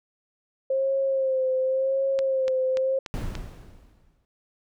sine tone with vibrato, 530 Hz, C5, 22 cents sharp, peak -21 dBFS, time 0.7-2.99 s, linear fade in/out 5 ms, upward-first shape sine, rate 0.91 Hz, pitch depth 38 cents each way
click train, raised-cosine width 0.2 ms, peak -17 dBFS, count 5, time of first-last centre 2.19-3.353 s, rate 3.44 Hz
brown noise with exponential decay, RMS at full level -27 dBFS, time 3.14-4.25 s, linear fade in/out 0 ms, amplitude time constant 240 ms
effects none

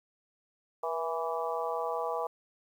harmonic tone with a mistuned harmonic, 165 Hz, E3, 2 cents sharp, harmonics 3 / 4 / 5 / 6 / 7, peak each -35 / -36 / -37 / -38 / -38 dBFS, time 0.83-2.27 s, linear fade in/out 5 ms, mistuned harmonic 3, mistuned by -35 cents, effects 10-bit

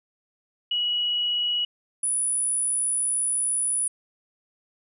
sine tone pair in turn, 2919 / 9837 Hz, F#7 / D#9, -24 / -21 cents, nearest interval octave + major sixth, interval 2103 cents, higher second, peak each -22 dBFS, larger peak neither, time 0.71-1.65 / 2.03-3.88 s, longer second, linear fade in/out 5 ms, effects none

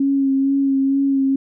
sine tone with vibrato, 273 Hz, C#4, 26 cents flat, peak -14 dBFS, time 0-1.36 s, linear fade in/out 5 ms, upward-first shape sine, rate 2.2 Hz, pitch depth 22 cents each way, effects none

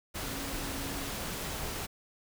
sine tone in noise, 276.2 Hz, C#4, 6 cents flat, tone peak -42 dBFS, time 0.2-1.1 s, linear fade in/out 20 ms, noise pink, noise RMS -37 dBFS, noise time 0.14-1.87 s, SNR -8 dB, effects none

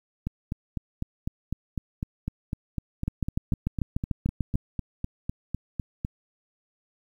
two click trains, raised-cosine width 5 ms, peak -13 / -16 dBFS, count 11 / 24, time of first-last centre 3.08-4.555 / 0.27-6.049 s, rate 6.78 / 3.98 Hz, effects 9-bit

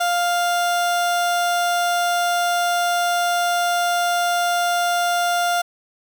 30% pulse tone, 700 Hz, F5, 4 cents sharp, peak -15 dBFS, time 0-5.62 s, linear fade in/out 10 ms, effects none

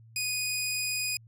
15% pulse tone, 2481 Hz, D#7, 6 cents flat, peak -22 dBFS, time 0.16-1.17 s, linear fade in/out 2 ms, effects added 113 Hz sine -51 dBFS peak until 1.27 s

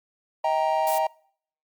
triangle chord, Eb major, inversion none, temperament equal with one note detuned, 635 / 784 / 932.3 Hz, Eb5 / G5 / Bb5, +35 / 0 / 0 cents, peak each -23 dBFS, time 0.44-1.07 s, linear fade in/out 5 ms
blue noise, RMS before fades -33 dBFS, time 0.87-0.98 s, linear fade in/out 0 ms
effects noise-tail reverb RT60 0.6 s tail -25 dB re dry + MP3 96 kbps

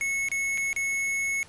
square tone with dropouts, 2195 Hz, C#7, 18 cents flat, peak -26 dBFS, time 0.01-1.43 s, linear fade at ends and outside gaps 0 ms, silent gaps 0.286-0.316 / 0.575-0.579 / 0.73-0.763 s, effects pink hiss -51 dBFS RMS until 1.48 s + resampled to 24000 Hz

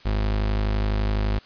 35% pulse tone, 51.91 Hz, G#1, in tune, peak -19 dBFS, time 0.05-1.39 s, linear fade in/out 10 ms, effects white hiss -50 dBFS RMS until 1.45 s + resampled to 11025 Hz

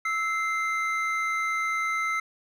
triangle tone pair together, 1312 / 2083 Hz, E6 / C7, -9 / -8 cents, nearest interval minor sixth, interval 801 cents, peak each -26 dBFS, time 0.05-2.2 s, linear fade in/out 5 ms, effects none

